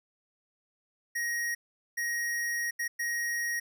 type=tone bursts at uneven times; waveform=square; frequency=1884 Hz; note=A#6; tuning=18 cents sharp; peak=-30 dBFS; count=4; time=1.15-1.55 / 1.97-2.71 / 2.79-2.88 / 2.99-3.6 s; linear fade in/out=10 ms; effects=none